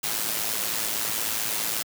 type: noise with amplitude modulation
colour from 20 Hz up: white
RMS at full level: -25 dBFS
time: 0.03-1.83 s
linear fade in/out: 10 ms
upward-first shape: sine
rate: 109 Hz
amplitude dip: 60%
effects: high-pass 100 Hz 12 dB/octave